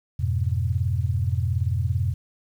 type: chord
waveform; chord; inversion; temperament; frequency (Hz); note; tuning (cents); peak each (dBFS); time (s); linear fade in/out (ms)
sine; F diminished; none; just; 87.31 / 104.77 / 125.72; F2 / Ab2 / Cb3; 0 / +16 / +31; -24 / -26 / -26; 0.19-2.14; 10
effects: 9-bit